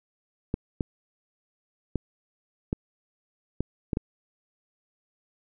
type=clicks; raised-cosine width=3 ms; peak=-13 dBFS; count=7; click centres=0.541 / 0.808 / 1.957 / 2.729 / 3.606 / 3.932 / 3.971 s; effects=none